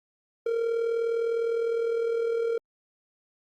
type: tone with amplitude modulation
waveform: triangle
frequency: 461.4 Hz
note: A#4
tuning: 18 cents flat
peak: -20 dBFS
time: 0.46-2.58 s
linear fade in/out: 5 ms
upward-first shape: sine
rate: 39.8 Hz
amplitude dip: 50%
effects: Opus 48 kbps